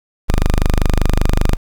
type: tone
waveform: sawtooth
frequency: 25.13 Hz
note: G0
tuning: 44 cents sharp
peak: -7 dBFS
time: 0.28-1.57 s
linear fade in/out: 20 ms
effects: 7-bit